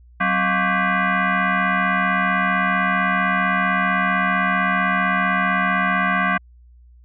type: tone with frequency modulation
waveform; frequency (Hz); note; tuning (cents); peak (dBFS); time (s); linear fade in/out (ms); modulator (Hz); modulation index
sine; 187.2; F#3; +20; -16; 0.2-6.38; 10; 450; 4.2
effects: added 60 Hz sine -45 dBFS peak until 7.04 s